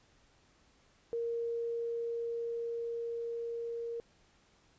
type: tone with level ramp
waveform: sine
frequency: 466.2 Hz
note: A#4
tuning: in tune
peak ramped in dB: -32 to -36 dBFS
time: 1.13-4 s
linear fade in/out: 0 ms
effects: pink hiss -67 dBFS RMS until 4.78 s + resampled to 16000 Hz